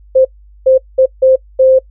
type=tone bursts at uneven times; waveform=sine; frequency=523.3 Hz; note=C5; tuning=in tune; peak=-4 dBFS; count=5; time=0.15-0.25 / 0.66-0.78 / 0.98-1.06 / 1.22-1.36 / 1.59-1.79 s; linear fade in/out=10 ms; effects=noise-tail reverb RT60 0.1 s tail -23 dB re dry + added 50 Hz sine -38 dBFS peak until 1.9 s